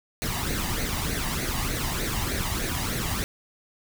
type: noise with flanger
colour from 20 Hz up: pink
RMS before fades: -28 dBFS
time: 0.22-3.24 s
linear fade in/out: 0 ms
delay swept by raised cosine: 0.47 to 1.07 ms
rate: 3.3 Hz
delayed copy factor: +0.6
effects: none